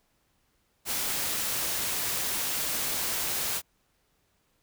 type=noise; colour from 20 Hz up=white; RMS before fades=-30 dBFS; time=0.85-3.62 s; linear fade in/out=50 ms; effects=pink hiss -71 dBFS RMS until 4.62 s